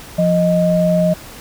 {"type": "tone pair together", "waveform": "sine", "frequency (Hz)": [174.61, 622.2], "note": ["F3", "D#5"], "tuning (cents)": [0, 0], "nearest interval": "octave + minor seventh", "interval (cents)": 2200, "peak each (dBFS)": -14, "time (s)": [0.18, 1.14], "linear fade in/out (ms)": 10, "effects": ["pink hiss -36 dBFS RMS until 1.4 s"]}